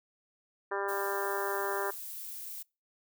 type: harmonic tone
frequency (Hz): 198.6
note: G3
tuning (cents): +23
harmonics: 2 / 3 / 4 / 5 / 6 / 7 / 8 / 9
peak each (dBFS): -35 / -40 / -40 / -38 / -40 / -42 / -41 / -43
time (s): 0.71-1.91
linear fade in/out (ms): 10
type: noise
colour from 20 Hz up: violet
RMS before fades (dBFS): -42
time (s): 0.88-2.63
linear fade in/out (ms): 10
effects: noise-tail reverb RT60 0.3 s tail -26 dB re dry